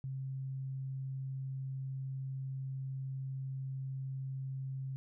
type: tone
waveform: sine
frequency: 133.5 Hz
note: C3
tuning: 35 cents sharp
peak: -37 dBFS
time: 0.04-4.96 s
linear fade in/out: 0 ms
effects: none